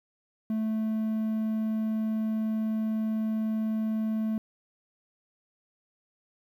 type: tone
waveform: triangle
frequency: 219 Hz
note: A3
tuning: 8 cents flat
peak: -24 dBFS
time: 0.5-4.38 s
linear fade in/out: 2 ms
effects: 10-bit